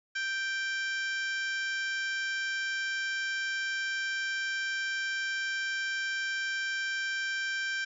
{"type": "harmonic tone", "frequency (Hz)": 784, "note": "G5", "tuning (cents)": 0, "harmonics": [2, 3, 4, 5, 6, 7, 8, 9], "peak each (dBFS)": [-31, -40, -42, -48, -48, -44, -53, -50], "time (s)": [0.15, 7.85], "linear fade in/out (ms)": 10, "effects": []}